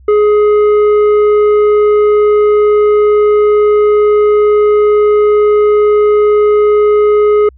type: tone with tanh clipping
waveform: sine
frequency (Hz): 418.9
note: G#4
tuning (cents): +15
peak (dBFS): -7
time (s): 0.08-7.49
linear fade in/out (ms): 5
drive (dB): 10
effects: added 64 Hz sine -37 dBFS peak until 7.57 s + low-pass 2000 Hz 12 dB/octave